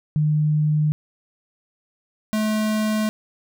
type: tone pair in turn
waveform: sine / square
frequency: 151.8 / 215.4 Hz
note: D#3 / A3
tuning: -42 / -37 cents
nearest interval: tritone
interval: 605 cents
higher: second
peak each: -16 / -20 dBFS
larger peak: first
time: 0.16-0.92 / 2.33-3.09 s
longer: neither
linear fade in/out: 0 ms
effects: none